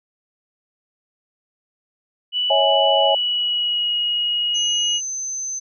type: tone with pitch glide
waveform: sine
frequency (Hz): 2960 to 2892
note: F#7 to F#7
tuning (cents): 0 to -40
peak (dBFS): -18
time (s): 2.32-5.01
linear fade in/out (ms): 50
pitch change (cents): -40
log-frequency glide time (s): 2.92-3.95
type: chord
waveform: sine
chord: C# minor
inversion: none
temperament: equal with one note detuned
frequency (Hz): 554.4 / 647.9 / 830.6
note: C#5 / E5 / G#5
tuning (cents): 0 / -30 / 0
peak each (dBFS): -19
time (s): 2.5-3.15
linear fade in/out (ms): 5
type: tone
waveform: sine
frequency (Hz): 6170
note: G8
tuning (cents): -28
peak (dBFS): -24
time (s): 4.54-5.6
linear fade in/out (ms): 20
effects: none